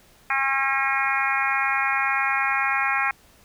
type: harmonic tone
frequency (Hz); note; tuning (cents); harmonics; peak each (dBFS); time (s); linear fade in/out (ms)
270.9; C#4; -40; 3 / 4 / 5 / 6 / 7 / 8 / 9; -28 / -28 / -28 / -28 / -28 / -28 / -28; 0.3-3.11; 2
effects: pink hiss -55 dBFS RMS until 3.44 s